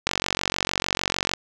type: click train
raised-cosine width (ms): 0.2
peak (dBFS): -4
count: 60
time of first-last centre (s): 0.07-1.336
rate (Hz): 46.6
effects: none